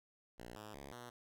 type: tone with pitch steps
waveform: 5% pulse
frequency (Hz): 59.3 / 106.3 / 69.8 / 121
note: A#1 / G#2 / C#2 / B2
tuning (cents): +30 / +41 / +13 / -35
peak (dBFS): -38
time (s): 0.38-1.1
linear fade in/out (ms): 10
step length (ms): 180
effects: none